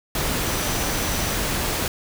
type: tone in noise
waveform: sine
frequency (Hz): 5940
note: F#8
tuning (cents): +6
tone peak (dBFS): -35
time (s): 0.46-1.35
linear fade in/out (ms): 2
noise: pink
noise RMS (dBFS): -24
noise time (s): 0.15-1.88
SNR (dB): -14
effects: none